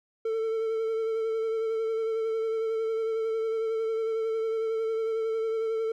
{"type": "tone with vibrato", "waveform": "triangle", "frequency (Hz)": 446.4, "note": "A4", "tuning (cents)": 25, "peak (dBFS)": -24, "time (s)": [0.25, 5.92], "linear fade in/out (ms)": 5, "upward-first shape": "sine", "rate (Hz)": 11, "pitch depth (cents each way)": 22, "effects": []}